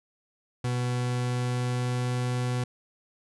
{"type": "tone with pitch glide", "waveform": "40% pulse", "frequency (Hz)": [123.47, 124.26], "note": ["B2", "B2"], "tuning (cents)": [0, 11], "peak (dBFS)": -25, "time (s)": [0.64, 2.64], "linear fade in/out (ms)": 5, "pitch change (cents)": 11, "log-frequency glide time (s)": [0.74, 2.18], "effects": ["resampled to 24000 Hz"]}